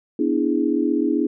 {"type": "chord", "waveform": "sine", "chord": "E dominant seventh", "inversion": "second", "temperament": "equal", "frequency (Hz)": [246.9, 293.7, 329.6, 415.3], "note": ["B3", "D4", "E4", "G#4"], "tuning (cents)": [0, 0, 0, 0], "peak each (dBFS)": [-24, -21, -22, -26], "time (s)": [0.19, 1.27], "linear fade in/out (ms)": 5, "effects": []}